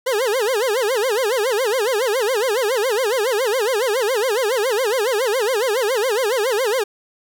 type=tone with vibrato; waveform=40% pulse; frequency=466.2 Hz; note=A#4; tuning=in tune; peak=-16 dBFS; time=0.06-6.84 s; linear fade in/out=10 ms; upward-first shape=sine; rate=7.2 Hz; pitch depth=250 cents each way; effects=none